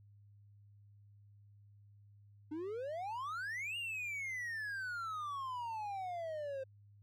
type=exponential two-way sweep; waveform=triangle; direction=up then down; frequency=294.1 to 2858 to 522 Hz; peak=-37 dBFS; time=2.51-6.64 s; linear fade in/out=10 ms; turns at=3.77 s; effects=added 102 Hz sine -59 dBFS peak until 7.02 s